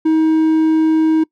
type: tone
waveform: triangle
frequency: 317.1 Hz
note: D#4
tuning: 33 cents sharp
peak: -8 dBFS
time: 0.05-1.24 s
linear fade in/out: 10 ms
effects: noise-tail reverb RT60 0.1 s tail -23 dB re dry